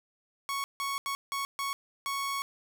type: tone bursts at uneven times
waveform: sawtooth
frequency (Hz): 1108.7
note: C#6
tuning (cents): 0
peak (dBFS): -27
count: 6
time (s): 0.49-0.64 / 0.8-0.98 / 1.06-1.15 / 1.32-1.45 / 1.59-1.73 / 2.06-2.42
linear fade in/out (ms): 0
effects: none